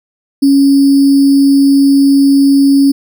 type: tone with sample-and-hold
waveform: sine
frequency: 277.2 Hz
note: C#4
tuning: in tune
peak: -4 dBFS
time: 0.42-2.92 s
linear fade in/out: 10 ms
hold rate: 4900 Hz
effects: none